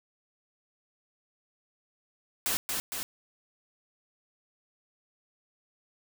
white noise with echo, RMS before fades -29 dBFS, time 2.46-2.57 s, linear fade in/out 0 ms, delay 230 ms, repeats 2, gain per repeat -3 dB, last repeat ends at 3.03 s, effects none

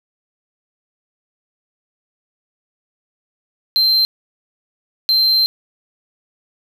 triangle tone bursts at uneven times, 4128 Hz, C8, 24 cents flat, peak -10 dBFS, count 2, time 3.76-4.05 / 5.09-5.46 s, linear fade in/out 0 ms, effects none

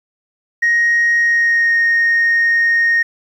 sine tone with pitch glide, 1876 to 1855.5 Hz, A#6 to A#6, +11 to -9 cents, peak -9 dBFS, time 0.62-3.03 s, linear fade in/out 10 ms, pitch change -20 cents, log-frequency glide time 1.17-1.75 s, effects tanh soft clip ceiling -8 dBFS + 8-bit

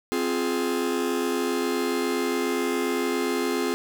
45% pulse chord, F minor, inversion second, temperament just, 261.9 / 349.2 / 419.1 Hz, C4 / F4 / Ab4, +2 / 0 / +16 cents, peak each -28 dBFS, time 0.12-3.74 s, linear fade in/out 0 ms, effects none

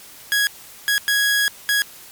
sawtooth tone bursts at uneven times, 1661.2 Hz, G#6, in tune, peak -12 dBFS, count 4, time 0.32-0.47 / 0.88-0.98 / 1.08-1.48 / 1.69-1.82 s, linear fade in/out 0 ms, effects white hiss -42 dBFS RMS until 2.11 s + MP3 96 kbps

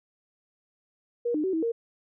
sine tone with pitch steps, 476.4 / 303.9 / 378.3 / 322.7 / 463 Hz, A#4 / D#4 / F#4 / E4 / A#4, +38 / -41 / +38 / -37 / -12 cents, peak -24 dBFS, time 1.25-1.72 s, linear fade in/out 10 ms, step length 94 ms, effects none

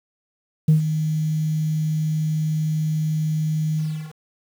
sine tone with ADSR envelope, 155.56 Hz, D#3, in tune, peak -8 dBFS, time 0.68-4.14 s, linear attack 8 ms, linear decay 120 ms, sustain -11 dB, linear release 360 ms, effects tanh soft clip ceiling -8 dBFS + 7-bit

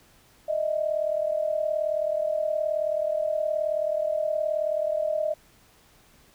sine tone pair together, 612 / 650.9 Hz, D#5 / E5, -29 / -22 cents, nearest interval minor second, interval 107 cents, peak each -25 / -28 dBFS, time 0.48-5.34 s, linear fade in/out 10 ms, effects pink hiss -58 dBFS RMS until 6.34 s

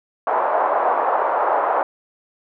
pink band-pass noise, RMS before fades -19 dBFS, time 0.27-1.83 s, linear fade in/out 2 ms, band 590 to 1100 Hz, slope 24 dB/octave, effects none

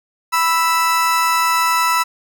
35% pulse tone pair together, 987.8 / 1318.6 Hz, B5 / E6, 0 / 0 cents, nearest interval perfect fourth, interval 500 cents, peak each -15 dBFS, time 0.32-2.04 s, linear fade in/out 20 ms, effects none

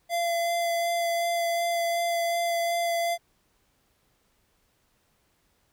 square tone with vibrato, 683 Hz, F5, 39 cents flat, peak -25 dBFS, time 0.09-3.18 s, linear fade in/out 50 ms, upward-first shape sine, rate 2.7 Hz, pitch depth 11 cents each way, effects pink hiss -69 dBFS RMS until 5.72 s

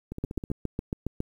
two click trains, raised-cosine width 3 ms, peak -16 / -22 dBFS, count 8 / 7, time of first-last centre 0.24-1.204 / 0.12-0.502 s, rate 7.26 / 15.7 Hz, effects 9-bit

